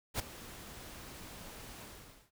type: noise with ADSR envelope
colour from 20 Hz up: pink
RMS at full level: -32 dBFS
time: 0.14-2.31 s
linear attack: 55 ms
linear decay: 8 ms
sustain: -17 dB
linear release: 490 ms
effects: none